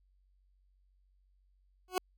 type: tone with exponential growth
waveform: 20% pulse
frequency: 368.3 Hz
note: F#4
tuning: 8 cents flat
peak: -21 dBFS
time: 1.88-1.98 s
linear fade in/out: 1 ms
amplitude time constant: 21 ms
effects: added 47 Hz sine -66 dBFS peak until 2.17 s